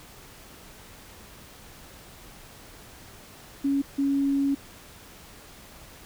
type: tone bursts at uneven times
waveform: sine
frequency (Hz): 277.9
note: C#4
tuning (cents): +4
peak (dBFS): -21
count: 2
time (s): 3.64-3.82 / 3.98-4.55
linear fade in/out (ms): 10
effects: pink hiss -48 dBFS RMS until 6.05 s